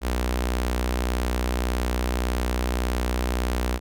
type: tone with notch filter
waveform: sawtooth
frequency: 61.74 Hz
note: B1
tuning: in tune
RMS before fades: -25 dBFS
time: 0.01-3.8 s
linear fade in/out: 50 ms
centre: 120 Hz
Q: 0.84
effects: none